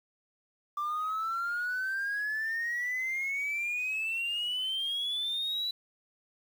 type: exponential sweep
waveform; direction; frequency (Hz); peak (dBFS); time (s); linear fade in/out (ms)
sine; up; 1174.7 to 3970; -28; 0.77-5.71; 5
effects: tanh soft clip ceiling -28 dBFS + 9-bit